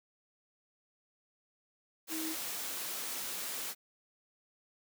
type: tone in noise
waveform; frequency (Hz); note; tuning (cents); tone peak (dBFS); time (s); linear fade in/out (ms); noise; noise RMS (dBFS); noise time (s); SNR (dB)
sine; 319.2; D#4; +44; -37; 2.09-2.36; 50; white; -39; 2.07-3.75; -1
effects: high-pass 200 Hz 12 dB/octave